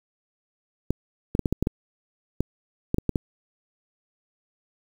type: clicks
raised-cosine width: 3 ms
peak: -9 dBFS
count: 12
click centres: 0.906 / 1.351 / 1.393 / 1.458 / 1.526 / 1.626 / 1.671 / 2.406 / 2.944 / 2.984 / 3.093 / 3.158 s
effects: 7-bit